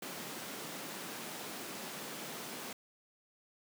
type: high-pass noise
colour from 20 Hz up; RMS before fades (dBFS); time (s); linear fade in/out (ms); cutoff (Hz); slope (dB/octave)
pink; -44; 0.02-2.73; 5; 170; 24
effects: none